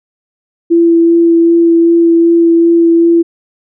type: tone with vibrato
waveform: sine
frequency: 335.8 Hz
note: E4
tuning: 32 cents sharp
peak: -4 dBFS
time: 0.7-3.23 s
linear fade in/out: 20 ms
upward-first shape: sine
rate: 2.6 Hz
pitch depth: 11 cents each way
effects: none